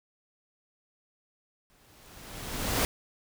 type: noise with exponential growth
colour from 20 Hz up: pink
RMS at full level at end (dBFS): -25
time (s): 1.7-2.85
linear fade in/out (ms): 0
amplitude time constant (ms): 250
effects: none